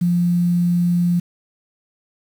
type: tone with quantisation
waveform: sine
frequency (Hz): 174.61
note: F3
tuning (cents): 0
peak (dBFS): -14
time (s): 0.01-1.2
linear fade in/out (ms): 10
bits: 7
effects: none